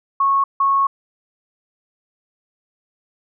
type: tone bursts at uneven times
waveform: sine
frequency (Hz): 1100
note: C#6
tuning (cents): -14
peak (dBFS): -13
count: 2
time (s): 0.2-0.44 / 0.6-0.87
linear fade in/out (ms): 5
effects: none